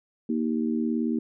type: harmonic tone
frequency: 78.3 Hz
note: D#2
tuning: 11 cents sharp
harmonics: 3 / 4 / 5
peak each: -25 / -29 / -34 dBFS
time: 0.29-1.19 s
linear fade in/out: 5 ms
effects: none